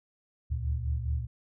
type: tone cluster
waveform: sine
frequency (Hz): 71.9 / 76.7 / 116.1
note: D2 / D#2 / A#2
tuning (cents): -36 / -24 / -7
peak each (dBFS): -30 / -34 / -34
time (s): 0.5-1.27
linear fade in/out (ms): 20
effects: none

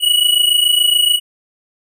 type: tone pair together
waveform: square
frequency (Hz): 2912 / 2939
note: F#7 / F#7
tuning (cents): -28 / -12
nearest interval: unison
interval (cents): 16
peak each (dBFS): -14 / -14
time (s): 0-1.2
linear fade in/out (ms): 50
effects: none

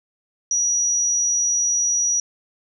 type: tone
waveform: sine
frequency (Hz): 5810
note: F#8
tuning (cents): -32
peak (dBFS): -17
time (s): 0.51-2.2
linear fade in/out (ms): 2
effects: none

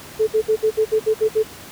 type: tone bursts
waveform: sine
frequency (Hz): 436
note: A4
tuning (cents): -16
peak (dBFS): -13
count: 9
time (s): 0.19-1.434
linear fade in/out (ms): 20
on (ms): 84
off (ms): 61
effects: pink hiss -38 dBFS RMS until 1.71 s + high-pass 80 Hz 12 dB/octave

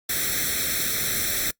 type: noise with comb filter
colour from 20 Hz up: white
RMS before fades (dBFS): -25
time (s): 0.09-1.51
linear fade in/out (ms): 5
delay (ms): 0.52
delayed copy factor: +1
effects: noise-tail reverb RT60 0.1 s tail -23 dB re dry + Opus 48 kbps

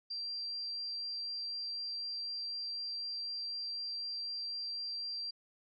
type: tone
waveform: sine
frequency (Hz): 4724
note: D8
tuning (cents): +9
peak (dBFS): -37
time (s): 0.1-5.31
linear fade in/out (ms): 10
effects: none

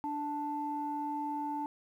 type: tone pair together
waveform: sine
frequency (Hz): 293.9 / 880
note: D4 / A5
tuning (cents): +1 / 0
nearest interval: octave + perfect fifth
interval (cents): 1899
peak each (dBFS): -37 / -34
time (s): 0.04-1.66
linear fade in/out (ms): 0
effects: tanh soft clip ceiling -25 dBFS + 11-bit

